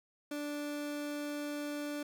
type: tone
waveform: 30% pulse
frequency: 292.9 Hz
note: D4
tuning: 5 cents flat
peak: -34 dBFS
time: 0.31-2.03 s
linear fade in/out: 5 ms
effects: none